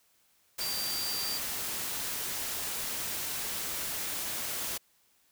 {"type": "tone in noise", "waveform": "sine", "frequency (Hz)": 4699, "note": "D8", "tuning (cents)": 0, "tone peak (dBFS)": -34, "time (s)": [0.6, 1.38], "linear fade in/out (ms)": 10, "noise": "white", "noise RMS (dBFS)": -35, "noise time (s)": [0.58, 4.78], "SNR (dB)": -2, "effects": ["white hiss -68 dBFS RMS until 5.31 s"]}